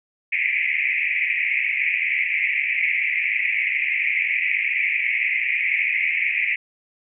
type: band-pass noise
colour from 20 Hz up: pink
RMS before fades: -22 dBFS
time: 0.32-6.56 s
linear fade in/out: 5 ms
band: 2000 to 2500 Hz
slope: 96 dB/octave
effects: none